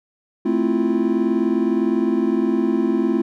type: chord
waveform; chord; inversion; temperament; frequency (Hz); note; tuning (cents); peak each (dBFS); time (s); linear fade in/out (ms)
triangle; F major seventh; first; equal; 220 / 261.6 / 329.6 / 349.2; A3 / C4 / E4 / F4; 0 / 0 / 0 / 0; -20; 0.45-3.22; 10
effects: none

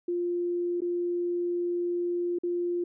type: tone with dropouts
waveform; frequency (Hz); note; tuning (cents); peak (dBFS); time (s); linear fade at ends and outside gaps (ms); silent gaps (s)
sine; 349.9; F4; +3; -26; 0.08-2.84; 5; 0.806-0.818 / 2.387-2.434
effects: none

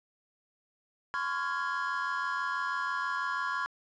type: chord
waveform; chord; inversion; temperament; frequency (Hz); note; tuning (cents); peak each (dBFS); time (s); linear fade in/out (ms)
triangle; Db major seventh; third; equal with one note detuned; 1022.6 / 1108.7 / 1396.9 / 1661.2; C6 / Db6 / F6 / Ab6; -40 / 0 / 0 / 0; -34; 1.14-3.66; 0
effects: resampled to 16000 Hz + 9-bit

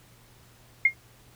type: tone with exponential decay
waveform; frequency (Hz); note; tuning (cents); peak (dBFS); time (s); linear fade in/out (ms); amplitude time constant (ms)
sine; 2130; C7; +30; -12; 0.85-0.94; 5; 18
effects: added 119 Hz sine -57 dBFS peak until 1.35 s + pink hiss -57 dBFS RMS until 1.35 s

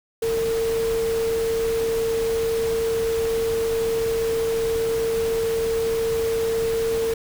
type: tone in noise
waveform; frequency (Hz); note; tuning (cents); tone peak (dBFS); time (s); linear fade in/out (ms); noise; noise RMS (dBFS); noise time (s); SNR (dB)
sine; 454.5; A#4; -44; -20; 0.22-7.14; 5; pink; -33; 0.22-7.14; +10
effects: none

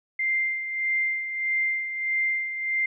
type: tone with tremolo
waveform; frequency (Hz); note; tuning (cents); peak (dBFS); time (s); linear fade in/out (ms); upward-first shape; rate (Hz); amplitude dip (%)
sine; 2094; C7; +1; -21; 0.19-2.86; 5; sine; 1.6; 60
effects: none

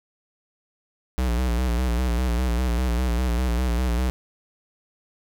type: tone with vibrato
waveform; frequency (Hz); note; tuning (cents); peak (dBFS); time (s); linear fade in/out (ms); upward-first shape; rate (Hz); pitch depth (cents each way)
square; 60.9; B1; -24; -21; 1.18-4.1; 0; square; 5; 71
effects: none

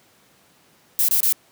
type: noise bursts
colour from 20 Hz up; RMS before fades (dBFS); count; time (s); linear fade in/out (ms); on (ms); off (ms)
violet; -18; 3; 0.99-1.325; 0; 95; 25
effects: pink hiss -56 dBFS RMS until 1.51 s + high-pass 150 Hz 12 dB/octave

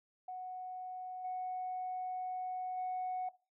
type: tone with level steps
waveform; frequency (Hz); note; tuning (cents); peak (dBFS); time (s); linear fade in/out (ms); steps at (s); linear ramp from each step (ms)
sine; 738; F#5; -5; -40 / -35 / -33; 0.28-3.29; 5; 1.24 / 2.77; 10
effects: noise-tail reverb RT60 0.3 s tail -19 dB re dry + tanh soft clip ceiling -32 dBFS

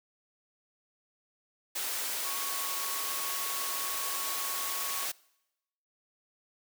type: tone in noise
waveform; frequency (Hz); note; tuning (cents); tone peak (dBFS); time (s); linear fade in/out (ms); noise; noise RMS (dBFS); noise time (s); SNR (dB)
sine; 1108.7; C#6; 0; -40; 2.24-5.06; 10; white; -34; 1.75-5.12; -9
effects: noise-tail reverb RT60 0.9 s tail -24 dB re dry + high-pass 400 Hz 12 dB/octave

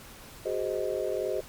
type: chord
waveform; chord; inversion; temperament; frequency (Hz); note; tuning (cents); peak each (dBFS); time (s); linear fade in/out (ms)
sine; Ab dominant seventh; third; just; 373.8 / 415.3 / 519.1 / 623; Gb4 / Ab4 / C5 / Eb5; +18 / 0 / -14 / +2; -33; 0.45-1.41; 10
effects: pink hiss -48 dBFS RMS until 1.48 s + MP3 96 kbps

